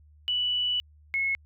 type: tone pair in turn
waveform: sine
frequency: 2960 / 2181 Hz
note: F#7 / C#7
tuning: 0 / -29 cents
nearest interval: perfect fourth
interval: 529 cents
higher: first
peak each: -24 dBFS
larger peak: neither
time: 0.28-0.8 / 1.14-1.35 s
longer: first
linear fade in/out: 0 ms
effects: added 75 Hz sine -53 dBFS peak until 1.45 s